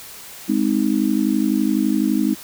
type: chord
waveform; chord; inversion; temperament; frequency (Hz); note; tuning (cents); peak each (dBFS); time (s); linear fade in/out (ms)
sine; Ab major; none; just; 207.7 / 259.6 / 311.5; Ab3 / C4 / Eb4; 0 / -13 / +2; -20; 0.48-2.35; 20
effects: white hiss -38 dBFS RMS until 2.43 s